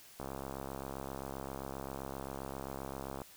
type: click train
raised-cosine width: 1 ms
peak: -27 dBFS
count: 205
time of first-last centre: 0.2-3.218 s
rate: 67.6 Hz
effects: white hiss -57 dBFS RMS until 3.36 s